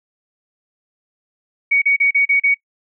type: tone bursts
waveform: sine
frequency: 2241 Hz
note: C#7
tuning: 18 cents sharp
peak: -11 dBFS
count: 6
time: 1.71-2.545 s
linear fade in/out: 10 ms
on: 110 ms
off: 35 ms
effects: noise-tail reverb RT60 0.1 s tail -23 dB re dry